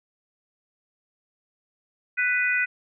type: harmonic tone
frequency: 495.6 Hz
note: B4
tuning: 6 cents sharp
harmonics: 3 / 4 / 5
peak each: -24 / -25 / -26 dBFS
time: 2.17-2.66 s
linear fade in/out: 20 ms
effects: none